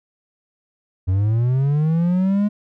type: linear sweep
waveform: triangle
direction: up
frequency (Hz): 89.8 to 210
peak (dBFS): -13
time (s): 1.07-2.49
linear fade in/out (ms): 20
effects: none